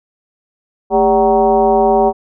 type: tone with frequency modulation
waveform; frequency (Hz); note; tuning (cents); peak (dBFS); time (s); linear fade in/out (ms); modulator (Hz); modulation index
sine; 579; D5; -25; -8; 0.9-2.13; 50; 178; 1.7
effects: none